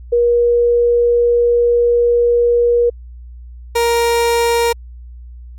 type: tone pair in turn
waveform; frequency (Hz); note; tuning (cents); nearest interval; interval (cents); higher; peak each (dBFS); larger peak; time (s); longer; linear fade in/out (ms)
sine / 30% pulse; 477.2 / 469; A#4 / A#4; +41 / +11; unison; 30; first; -9; neither; 0.12-2.9 / 3.75-4.73; first; 10
effects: added 60 Hz sine -31 dBFS peak until 5.58 s + MP3 64 kbps